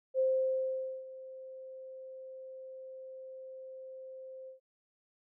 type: tone with ADSR envelope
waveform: sine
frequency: 523.3 Hz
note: C5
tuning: in tune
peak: -25 dBFS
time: 0.14-4.6 s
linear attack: 51 ms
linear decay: 850 ms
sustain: -19 dB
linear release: 120 ms
effects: none